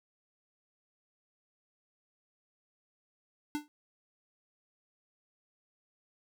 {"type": "tone with exponential decay", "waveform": "square", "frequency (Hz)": 297.1, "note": "D4", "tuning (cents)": 20, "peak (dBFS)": -29, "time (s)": [3.55, 3.68], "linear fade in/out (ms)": 0, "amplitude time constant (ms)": 28, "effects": []}